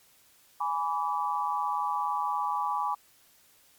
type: chord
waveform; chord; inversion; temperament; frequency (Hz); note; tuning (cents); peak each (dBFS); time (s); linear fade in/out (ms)
sine; G# diminished; none; equal with one note detuned; 830.6 / 987.8 / 1151.8; G#5 / B5 / D6; 0 / 0 / -34; -31 / -31 / -31; 0.6-2.95; 10
effects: white hiss -61 dBFS RMS until 3.78 s + MP3 96 kbps

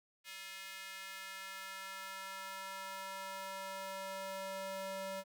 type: tone with high-pass filter sweep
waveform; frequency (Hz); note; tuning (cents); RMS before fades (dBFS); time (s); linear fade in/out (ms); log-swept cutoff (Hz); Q
square; 192.7; G3; -29; -45; 0.24-5.24; 50; 2300 to 480; 1.4
effects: none

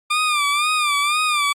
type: tone with vibrato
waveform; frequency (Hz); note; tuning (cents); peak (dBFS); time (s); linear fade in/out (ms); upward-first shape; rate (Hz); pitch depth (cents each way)
20% pulse; 1195; D6; +30; -12; 0.1-1.53; 10; sine; 2; 77
effects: low-pass 11000 Hz 12 dB/octave + Opus 48 kbps

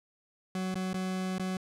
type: tone with dropouts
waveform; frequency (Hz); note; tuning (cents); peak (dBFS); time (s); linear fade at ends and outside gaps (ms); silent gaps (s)
40% pulse; 186.5; F#3; +14; -30; 0.55-1.57; 2; 0.744-0.755 / 0.932-0.942 / 1.383-1.396
effects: low-pass 10000 Hz 12 dB/octave

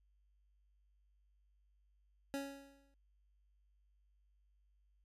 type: tone with exponential decay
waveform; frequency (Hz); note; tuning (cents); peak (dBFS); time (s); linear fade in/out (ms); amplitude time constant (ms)
25% pulse; 277.2; C#4; 0; -33; 2.34-2.94; 0; 130
effects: added 50 Hz sine -70 dBFS peak until 5.04 s + resampled to 32000 Hz

